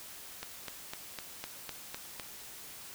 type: click train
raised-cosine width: 0.2 ms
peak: -21 dBFS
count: 8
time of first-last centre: 0.43-2.198 s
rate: 3.96 Hz
effects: white hiss -48 dBFS RMS until 2.94 s